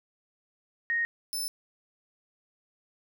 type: tone pair in turn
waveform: sine / 20% pulse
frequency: 1863 / 5279 Hz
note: A#6 / E8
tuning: -2 / +2 cents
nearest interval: octave + tritone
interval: 1804 cents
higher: second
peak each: -25 dBFS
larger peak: neither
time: 0.9-1.05 / 1.33-1.48 s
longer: neither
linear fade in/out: 0 ms
effects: none

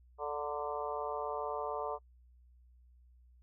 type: harmonic tone with a mistuned harmonic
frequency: 146.8 Hz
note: D3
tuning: in tune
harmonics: 3 / 4 / 5 / 6 / 7 / 8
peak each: -40 / -41 / -42 / -43 / -43 / -44 dBFS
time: 0.18-1.99 s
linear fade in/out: 50 ms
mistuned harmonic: 6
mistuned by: +47 cents
effects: noise-tail reverb RT60 0.1 s tail -25 dB re dry + added 61 Hz sine -59 dBFS peak until 3.42 s

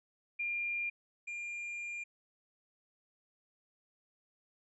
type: tone pair in turn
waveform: sine / triangle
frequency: 2400 / 2400 Hz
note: D7 / D7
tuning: +37 / +37 cents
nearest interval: unison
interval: 0 cents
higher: neither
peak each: -33 / -37 dBFS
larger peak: first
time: 0.39-0.9 / 1.27-2.04 s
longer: second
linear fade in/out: 10 ms
effects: resampled to 24000 Hz

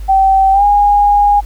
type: tone with pitch glide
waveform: sine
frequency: 773 to 819 Hz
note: G5 to G#5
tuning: -24 to -24 cents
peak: -6 dBFS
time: 0.08-1.41 s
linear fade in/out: 20 ms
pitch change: +100 cents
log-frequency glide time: 0.52-0.64 s
effects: added 50 Hz sine -22 dBFS peak until 1.45 s + pink hiss -43 dBFS RMS until 1.45 s

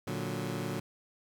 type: chord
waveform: 20% pulse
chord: Bb augmented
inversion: none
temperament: equal with one note detuned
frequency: 116.54 / 146.83 / 184.04 Hz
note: Bb2 / D3 / F#3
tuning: 0 / 0 / -9 cents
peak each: -33 dBFS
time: 0.07-0.8 s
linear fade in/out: 5 ms
effects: none

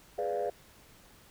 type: chord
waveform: sine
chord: G# diminished seventh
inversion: none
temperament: equal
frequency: 415.3 / 493.9 / 587.3 / 698.5 Hz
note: G#4 / B4 / D5 / F5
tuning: 0 / 0 / 0 / 0 cents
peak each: -34 dBFS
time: 0.18-0.5 s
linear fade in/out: 5 ms
effects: tanh soft clip ceiling -24 dBFS + pink hiss -58 dBFS RMS until 1.3 s

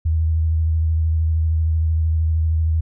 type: tone with vibrato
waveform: sine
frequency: 80.1 Hz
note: E2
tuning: 49 cents flat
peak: -15 dBFS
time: 0.05-2.81 s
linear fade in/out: 10 ms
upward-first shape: sine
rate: 13 Hz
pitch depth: 29 cents each way
effects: none

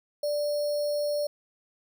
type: tone with sample-and-hold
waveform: sine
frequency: 587.3 Hz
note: D5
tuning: in tune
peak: -25 dBFS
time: 0.23-1.27 s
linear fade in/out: 5 ms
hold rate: 4900 Hz
effects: none

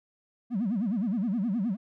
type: tone with vibrato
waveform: triangle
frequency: 213.7 Hz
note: G#3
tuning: 50 cents sharp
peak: -22 dBFS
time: 0.5-1.77 s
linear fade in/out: 50 ms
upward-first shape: sine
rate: 9.6 Hz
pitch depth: 270 cents each way
effects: tanh soft clip ceiling -22 dBFS

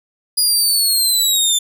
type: linear sweep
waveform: 20% pulse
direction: down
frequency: 4916 to 3520 Hz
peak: -7 dBFS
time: 0.37-1.59 s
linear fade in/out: 10 ms
effects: none

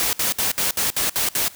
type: noise bursts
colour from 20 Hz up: white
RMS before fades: -21 dBFS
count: 8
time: 0-1.481 s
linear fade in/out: 0 ms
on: 130 ms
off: 63 ms
effects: white hiss -44 dBFS RMS until 1.55 s

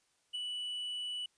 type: tone with ADSR envelope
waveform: triangle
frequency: 2960 Hz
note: F#7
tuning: in tune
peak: -32 dBFS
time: 0.33-1.26 s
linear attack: 22 ms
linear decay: 8 ms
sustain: -3 dB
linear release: 4 ms
effects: white hiss -74 dBFS RMS until 1.37 s + resampled to 22050 Hz

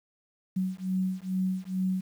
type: beating tone pair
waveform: sine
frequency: 185.7 / 188 Hz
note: F#3 / F#3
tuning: +7 / +28 cents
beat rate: 2.3 Hz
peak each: -30 dBFS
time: 0.56-2.01 s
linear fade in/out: 10 ms
effects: 9-bit

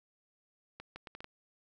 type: accelerating click train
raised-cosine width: 0.3 ms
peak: -29 dBFS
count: 6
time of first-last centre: 0.8-1.244 s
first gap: 160 ms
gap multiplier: 0.7
effects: none

